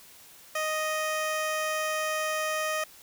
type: tone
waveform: 15% pulse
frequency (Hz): 622.3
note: D#5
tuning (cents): 0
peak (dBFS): -21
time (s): 0.55-2.84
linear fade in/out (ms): 5
effects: white hiss -52 dBFS RMS until 3.02 s